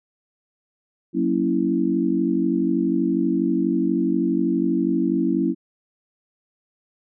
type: chord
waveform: sine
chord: F# dominant seventh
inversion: none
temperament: equal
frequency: 185 / 233.1 / 277.2 / 329.6 Hz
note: F#3 / A#3 / C#4 / E4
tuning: 0 / 0 / 0 / 0 cents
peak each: -25 / -25 / -23 / -22 dBFS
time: 1.13-5.55 s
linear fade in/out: 50 ms
effects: none